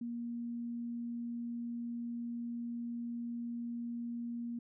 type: tone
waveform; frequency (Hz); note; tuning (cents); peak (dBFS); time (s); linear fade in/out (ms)
sine; 236.4; A#3; +24; -37; 0.01-4.59; 5
effects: none